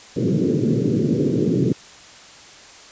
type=band-pass noise; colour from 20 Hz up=pink; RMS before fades=-19 dBFS; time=0.16-1.73 s; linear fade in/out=10 ms; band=120 to 450 Hz; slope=48 dB/octave; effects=white hiss -43 dBFS RMS until 2.91 s + resampled to 16000 Hz